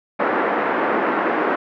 pink band-pass noise, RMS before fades -20 dBFS, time 0.19-1.56 s, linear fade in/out 10 ms, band 280 to 1800 Hz, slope 24 dB/octave, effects none

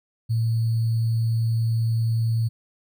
sine tone with sample-and-hold, 113.8 Hz, A#2, 41 cents flat, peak -19 dBFS, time 0.29-2.49 s, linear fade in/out 20 ms, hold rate 4410 Hz, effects none

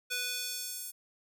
square tone with high-pass filter sweep, 493.9 Hz, B4, in tune, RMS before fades -37 dBFS, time 0.1-0.92 s, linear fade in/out 20 ms, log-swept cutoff 2000 to 9800 Hz, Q 0.94, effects none

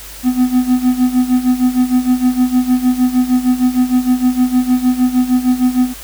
triangle tone with tremolo, 251.7 Hz, B3, 33 cents sharp, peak -5 dBFS, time 0.23-5.94 s, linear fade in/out 50 ms, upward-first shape sine, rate 6.5 Hz, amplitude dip 80%, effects added 50 Hz sine -36 dBFS peak until 6.03 s + white hiss -33 dBFS RMS until 6.03 s

